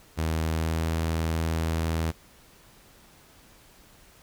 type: tone with pitch glide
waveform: sawtooth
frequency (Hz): 80.1 to 81.27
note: E2 to E2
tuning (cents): -49 to -24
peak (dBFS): -21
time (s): 0.17-2.12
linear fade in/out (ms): 20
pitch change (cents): +25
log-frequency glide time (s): 0.51-0.81
effects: pink hiss -55 dBFS RMS until 4.22 s